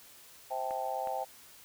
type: chord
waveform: sine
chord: A minor seventh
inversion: first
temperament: equal with one note detuned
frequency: 523.3 / 653.6 / 784 / 880 Hz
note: C5 / E5 / G5 / A5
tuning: 0 / -15 / 0 / 0 cents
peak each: -39 / -39 / -35 / -40 dBFS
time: 0.5-1.25 s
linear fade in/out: 20 ms
type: clicks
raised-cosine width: 0.5 ms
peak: -31 dBFS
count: 2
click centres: 0.709 / 1.073 s
effects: white hiss -55 dBFS RMS until 1.64 s